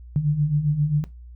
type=beating tone pair; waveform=sine; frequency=143.2 / 150.7 Hz; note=D3 / D3; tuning=-43 / +45 cents; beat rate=7.5 Hz; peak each=-24 / -19 dBFS; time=0.16-1.04 s; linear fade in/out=0 ms; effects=noise-tail reverb RT60 0.2 s tail -17 dB re dry + added 60 Hz sine -39 dBFS peak until 1.35 s